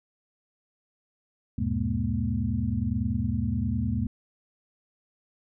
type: tone cluster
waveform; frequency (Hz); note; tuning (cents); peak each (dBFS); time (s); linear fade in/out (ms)
sine; 77.2 / 98.1 / 119.7 / 209.3 / 239.1; D#2 / G2 / A#2 / G#3 / A#3; -13 / +2 / +46 / +14 / +44; -31; 1.58-4.07; 5
effects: none